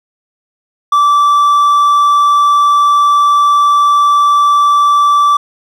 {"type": "tone", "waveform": "triangle", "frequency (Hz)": 1163, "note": "D6", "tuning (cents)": -17, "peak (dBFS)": -4, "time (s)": [0.92, 5.37], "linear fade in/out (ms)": 5, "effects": []}